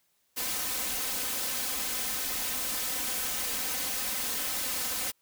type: noise with comb filter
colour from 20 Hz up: white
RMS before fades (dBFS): -32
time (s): 0.36-5.12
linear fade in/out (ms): 20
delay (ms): 3.9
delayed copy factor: +0.9
effects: white hiss -72 dBFS RMS until 5.21 s